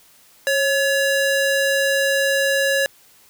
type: ring-modulated tone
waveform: square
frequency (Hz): 1125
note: C#6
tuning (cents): +25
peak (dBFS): -14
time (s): 0.47-2.86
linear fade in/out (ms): 0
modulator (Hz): 578
effects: white hiss -52 dBFS RMS until 3.29 s